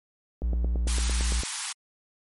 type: tone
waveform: triangle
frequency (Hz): 58.7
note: A#1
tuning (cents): +13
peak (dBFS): -21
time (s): 0.42-1.42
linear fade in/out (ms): 20
type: click train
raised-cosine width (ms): 2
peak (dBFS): -21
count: 10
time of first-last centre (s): 0.42-1.435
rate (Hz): 8.87
type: high-pass noise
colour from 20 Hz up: white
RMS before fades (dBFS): -31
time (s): 0.87-1.73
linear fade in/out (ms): 10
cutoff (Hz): 780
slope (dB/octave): 96
effects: MP3 48 kbps